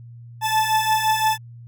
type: beating tone pair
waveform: 40% pulse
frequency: 869 / 874.8 Hz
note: A5 / A5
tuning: -22 / -10 cents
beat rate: 5.8 Hz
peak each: -22 / -18 dBFS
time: 0.41-1.38 s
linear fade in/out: 50 ms
effects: added 118 Hz sine -38 dBFS peak until 1.67 s